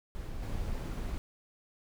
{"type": "noise with level steps", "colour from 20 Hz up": "brown", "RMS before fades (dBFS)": [-39, -35], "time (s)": [0.15, 1.18], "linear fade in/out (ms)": 0, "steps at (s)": 0.42, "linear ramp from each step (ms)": 10, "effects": []}